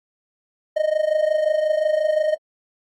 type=tone with amplitude modulation; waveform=triangle; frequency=618 Hz; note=D#5; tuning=12 cents flat; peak=-12 dBFS; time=0.76-2.36 s; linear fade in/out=10 ms; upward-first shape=sine; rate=25.6 Hz; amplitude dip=85%; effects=AAC 32 kbps